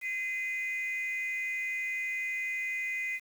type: tone pair together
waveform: sine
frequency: 2048 / 2472 Hz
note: C7 / D#7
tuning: -38 / -12 cents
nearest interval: minor third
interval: 326 cents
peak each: -31 / -35 dBFS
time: 0.01-3.2 s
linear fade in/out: 50 ms
effects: tanh soft clip ceiling -27 dBFS + 9-bit